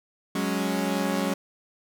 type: chord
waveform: sawtooth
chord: F# suspended second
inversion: none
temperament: equal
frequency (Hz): 185 / 207.7 / 277.2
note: F#3 / G#3 / C#4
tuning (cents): 0 / 0 / 0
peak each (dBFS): -25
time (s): 0.35-1.34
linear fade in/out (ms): 5
effects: none